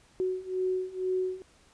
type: beating tone pair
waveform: sine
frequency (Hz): 370 / 372.1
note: F#4 / F#4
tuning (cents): 0 / +10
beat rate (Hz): 2.1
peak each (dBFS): -32 / -30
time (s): 0.2-1.42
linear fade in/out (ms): 0
effects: pink hiss -61 dBFS RMS until 1.73 s + resampled to 22050 Hz